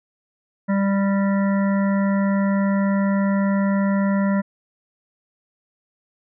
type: harmonic tone with a mistuned harmonic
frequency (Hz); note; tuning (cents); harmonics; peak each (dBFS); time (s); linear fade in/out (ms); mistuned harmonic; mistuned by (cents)
197.4; G3; +12; 1 / 3 / 5 / 7 / 9 / 10; -17 / -27 / -31 / -34 / -36 / -37; 0.68-4.42; 20; 10; -27
effects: none